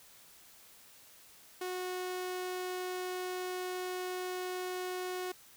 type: tone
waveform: sawtooth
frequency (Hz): 365.7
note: F#4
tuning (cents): -20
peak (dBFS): -32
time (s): 1.61-5.32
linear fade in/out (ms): 5
effects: white hiss -58 dBFS RMS until 5.56 s